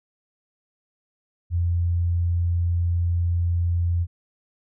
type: tone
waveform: sine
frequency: 86.3 Hz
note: F2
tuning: 20 cents flat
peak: -19 dBFS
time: 1.5-4.07 s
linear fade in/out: 50 ms
effects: none